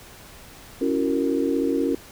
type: chord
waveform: sine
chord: F# dominant seventh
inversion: second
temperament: just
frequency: 277.5 / 333 / 370 / 462.5 Hz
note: C#4 / E4 / F#4 / A#4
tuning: +2 / +18 / 0 / -14 cents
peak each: -23 / -26 / -28 / -26 dBFS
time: 0.81-1.95 s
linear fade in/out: 5 ms
effects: pink hiss -45 dBFS RMS until 2.11 s